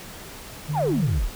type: tone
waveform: sine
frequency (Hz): 150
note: D3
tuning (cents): +37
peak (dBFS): -23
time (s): 0.68-1.2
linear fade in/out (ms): 20
type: exponential sweep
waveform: sine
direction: down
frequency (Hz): 1060 to 30.93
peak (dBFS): -19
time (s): 0.73-1.3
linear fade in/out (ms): 50
effects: tanh soft clip ceiling -16 dBFS + pink hiss -40 dBFS RMS until 1.35 s